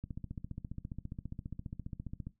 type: click train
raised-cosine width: 5 ms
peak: -28 dBFS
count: 34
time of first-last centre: 0.04-2.27 s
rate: 14.8 Hz
effects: noise-tail reverb RT60 0.2 s tail -17 dB re dry